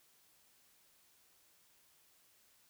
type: silence
effects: white hiss -69 dBFS RMS until 2.69 s